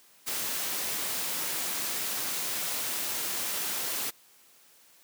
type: noise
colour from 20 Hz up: white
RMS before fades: -32 dBFS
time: 0.26-4.11 s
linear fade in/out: 20 ms
effects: white hiss -59 dBFS RMS until 5.03 s + high-pass 150 Hz 12 dB/octave